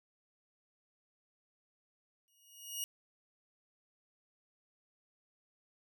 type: tone with exponential growth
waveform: 10% pulse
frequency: 2880 Hz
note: F#7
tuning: 47 cents flat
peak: -26 dBFS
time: 2.28-2.84 s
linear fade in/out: 0 ms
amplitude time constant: 120 ms
effects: none